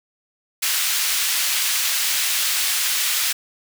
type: high-pass noise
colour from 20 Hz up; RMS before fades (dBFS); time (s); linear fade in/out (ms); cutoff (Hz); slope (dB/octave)
pink; -21; 0.62-3.33; 10; 2400; 12
effects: none